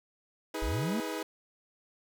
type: chord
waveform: sawtooth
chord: G# minor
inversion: second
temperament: equal with one note detuned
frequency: 318.4 / 415.3 / 493.9 Hz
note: D#4 / G#4 / B4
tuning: +40 / 0 / 0 cents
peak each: -33 / -35 / -35 dBFS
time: 0.54-1.23 s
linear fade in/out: 5 ms
type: linear sweep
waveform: triangle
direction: up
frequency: 35.09 to 240 Hz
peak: -28 dBFS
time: 0.62-1 s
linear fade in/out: 0 ms
effects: none